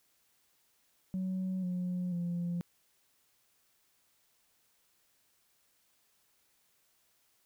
sine tone with pitch steps, 186.8 / 180.02 / 173.49 Hz, F#3 / F#3 / F3, +17 / -47 / -11 cents, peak -30 dBFS, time 1.14-2.61 s, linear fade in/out 0 ms, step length 490 ms, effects tanh soft clip ceiling -30 dBFS + white hiss -72 dBFS RMS until 7.45 s

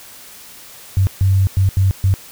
sine tone bursts at uneven times, 96 Hz, G2, 36 cents flat, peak -10 dBFS, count 5, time 0.97-1.07 / 1.21-1.47 / 1.57-1.69 / 1.77-1.91 / 2.04-2.14 s, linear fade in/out 0 ms, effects white hiss -39 dBFS RMS until 2.31 s

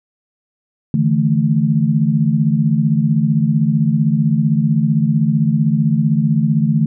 sine chord, D suspended second, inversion none, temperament equal with one note detuned, 146.83 / 162.45 / 220 Hz, D3 / E3 / A3, 0 / -25 / 0 cents, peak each -16 dBFS, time 0.94-6.86 s, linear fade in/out 2 ms, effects none

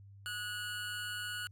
25% pulse tone with amplitude modulation, 1460 Hz, F#6, 24 cents flat, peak -32 dBFS, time 0.26-1.47 s, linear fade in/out 0 ms, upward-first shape sine, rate 203 Hz, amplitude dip 50%, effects added 99 Hz sine -52 dBFS peak until 1.51 s + AAC 64 kbps

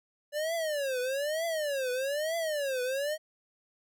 square tone with vibrato, 578 Hz, D5, 28 cents flat, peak -30 dBFS, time 0.32-3.18 s, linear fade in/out 50 ms, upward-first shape triangle, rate 1.1 Hz, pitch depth 280 cents each way, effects none

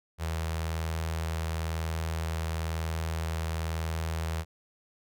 sawtooth tone with notch filter, 81 Hz, E2, 30 cents flat, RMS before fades -32 dBFS, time 0.18-4.45 s, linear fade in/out 50 ms, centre 270 Hz, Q 0.92, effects none

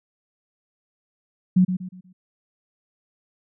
sine tone with echo, 183.5 Hz, F#3, 14 cents flat, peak -12 dBFS, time 1.56-1.65 s, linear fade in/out 10 ms, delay 120 ms, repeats 4, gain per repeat -9 dB, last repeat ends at 2.13 s, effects none

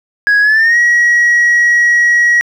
sine tone with pitch glide, 1662 to 1909.1 Hz, G#6 to A#6, +1 to +41 cents, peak -4 dBFS, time 0.27-2.41 s, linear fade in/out 0 ms, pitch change +240 cents, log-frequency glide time 0.41-0.78 s, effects tanh soft clip ceiling -5 dBFS + 7-bit

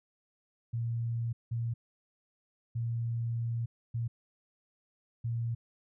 sine tone bursts at uneven times, 116.54 Hz, A#2, in tune, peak -30 dBFS, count 5, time 0.73-1.33 / 1.51-1.74 / 2.75-3.66 / 3.94-4.08 / 5.24-5.55 s, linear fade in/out 10 ms, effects none

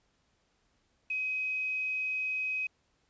sine tone with quantisation, 2528 Hz, D#7, 27 cents sharp, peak -30 dBFS, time 1.1-2.67 s, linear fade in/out 5 ms, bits 9, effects pink hiss -73 dBFS RMS until 3.09 s + resampled to 16000 Hz

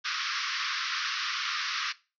pink band-pass noise, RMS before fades -32 dBFS, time 0.04-1.93 s, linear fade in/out 20 ms, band 1100 to 5800 Hz, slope 96 dB/octave, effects noise-tail reverb RT60 0.3 s tail -19 dB re dry

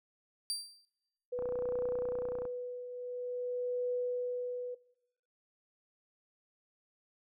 30% pulse tone with exponential decay, 4699 Hz, D8, in tune, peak -28 dBFS, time 0.5-0.85 s, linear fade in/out 0 ms, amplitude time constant 76 ms
sine tone with tremolo, 493.9 Hz, B4, in tune, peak -30 dBFS, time 1.32-4.75 s, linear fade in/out 10 ms, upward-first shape triangle, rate 0.48 Hz, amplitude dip 70%
click train, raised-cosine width 1 ms, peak -30 dBFS, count 33, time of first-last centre 1.39-2.453 s, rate 30.1 Hz
effects noise-tail reverb RT60 0.9 s tail -22 dB re dry

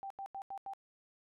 sine tone bursts, 784 Hz, G5, in tune, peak -40 dBFS, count 5, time 0.03-0.735 s, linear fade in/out 0 ms, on 73 ms, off 85 ms, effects none

